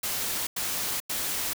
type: noise bursts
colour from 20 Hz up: white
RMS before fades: -30 dBFS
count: 3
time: 0.03-1.534 s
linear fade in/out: 5 ms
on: 440 ms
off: 92 ms
effects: none